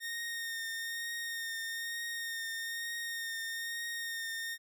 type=tone with vibrato; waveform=sawtooth; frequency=1842 Hz; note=A#6; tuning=21 cents flat; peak=-33 dBFS; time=0-4.58 s; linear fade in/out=50 ms; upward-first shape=triangle; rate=1.1 Hz; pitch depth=21 cents each way; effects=none